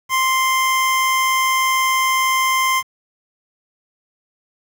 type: tone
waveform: 25% pulse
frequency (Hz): 1046.5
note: C6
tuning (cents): 0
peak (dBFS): -11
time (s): 0.09-2.83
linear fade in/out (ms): 50
effects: 7-bit